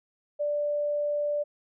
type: tone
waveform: sine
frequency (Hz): 587.3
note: D5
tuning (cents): 0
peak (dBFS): -25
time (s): 0.39-1.44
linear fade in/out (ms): 20
effects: none